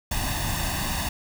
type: noise with comb filter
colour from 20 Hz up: pink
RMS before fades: -27 dBFS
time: 0.11-1.09 s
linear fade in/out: 5 ms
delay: 1.1 ms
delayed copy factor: +0.8
effects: none